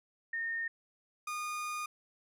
sine / 30% pulse tone pair in turn, 1832 / 1222.7 Hz, A#6 / D#6, -31 / -31 cents, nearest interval perfect fifth, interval 700 cents, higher first, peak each -33 / -33 dBFS, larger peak neither, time 0.33-0.68 / 1.27-1.86 s, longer second, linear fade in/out 5 ms, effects resampled to 32000 Hz

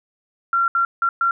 sine tone bursts at uneven times, 1371 Hz, F6, 32 cents flat, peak -15 dBFS, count 4, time 0.53-0.68 / 0.75-0.85 / 1.02-1.09 / 1.21-1.31 s, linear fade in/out 2 ms, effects none

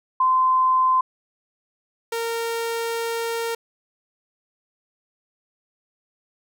sine / sawtooth tone pair in turn, 1033 / 461.1 Hz, C6 / A#4, -22 / -19 cents, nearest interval octave + major second, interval 1397 cents, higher first, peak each -15 / -20 dBFS, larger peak first, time 0.2-1.01 / 2.12-3.55 s, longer second, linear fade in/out 5 ms, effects none

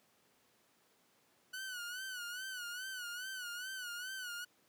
sawtooth tone with vibrato, 1480 Hz, F#6, in tune, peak -38 dBFS, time 1.53-4.45 s, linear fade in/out 10 ms, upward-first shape sine, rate 2.4 Hz, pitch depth 86 cents each way, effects pink hiss -71 dBFS RMS until 4.68 s + high-pass 200 Hz 12 dB/octave

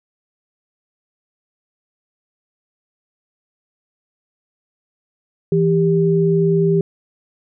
sine tone pair together, 165.1 / 395.9 Hz, E3 / G4, +3 / +17 cents, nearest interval octave + minor third, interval 1514 cents, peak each -15 dBFS, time 5.52-6.81 s, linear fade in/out 2 ms, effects none

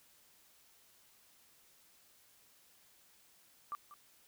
sine tone with echo, 1174.7 Hz, D6, in tune, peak -37 dBFS, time 3.72-3.75 s, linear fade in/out 0 ms, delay 190 ms, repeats 1, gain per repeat -14 dB, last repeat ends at 3.94 s, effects white hiss -66 dBFS RMS until 4.27 s

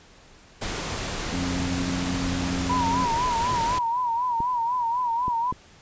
pink noise, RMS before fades -30 dBFS, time 0.61-3.79 s, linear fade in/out 10 ms
harmonic tone, 89.2 Hz, F2, 37 cents sharp, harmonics 1 / 2 / 3, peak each -33 / -31 / -28 dBFS, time 1.32-3.06 s, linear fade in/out 20 ms
sine tone with vibrato, 960 Hz, B5, 49 cents flat, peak -22 dBFS, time 2.69-5.52 s, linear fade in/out 10 ms, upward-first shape sine, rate 4 Hz, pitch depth 88 cents each way
clicks, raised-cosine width 3 ms, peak -19 dBFS, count 3, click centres 4.404 / 5.281 / 5.525 s
effects pink hiss -52 dBFS RMS until 5.81 s + resampled to 16000 Hz

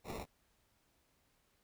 white noise with sample-and-hold, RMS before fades -43 dBFS, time 0.04-0.26 s, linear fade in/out 50 ms, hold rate 1575 Hz, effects pink hiss -75 dBFS RMS until 1.63 s

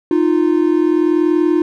triangle tone pair together, 309.4 / 350 Hz, D#4 / F4, -10 / +4 cents, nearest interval major second, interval 214 cents, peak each -12 dBFS, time 0.11-1.62 s, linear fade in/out 2 ms, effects none

